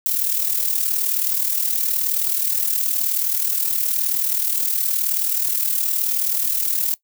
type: noise with amplitude modulation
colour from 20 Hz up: violet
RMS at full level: -18 dBFS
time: 0.06-6.94 s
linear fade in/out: 0 ms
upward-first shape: sine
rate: 39 Hz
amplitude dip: 60%
effects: noise-tail reverb RT60 0.1 s tail -20 dB re dry